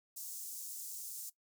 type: high-pass noise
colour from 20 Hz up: pink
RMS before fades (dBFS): -45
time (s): 0.16-1.3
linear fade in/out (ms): 10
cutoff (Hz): 6500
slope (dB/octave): 24
effects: noise-tail reverb RT60 0.1 s tail -17 dB re dry